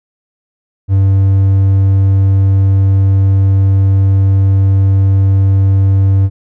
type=tone; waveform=triangle; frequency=97.1 Hz; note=G2; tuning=16 cents flat; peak=-4 dBFS; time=0.88-6.3 s; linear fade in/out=50 ms; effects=none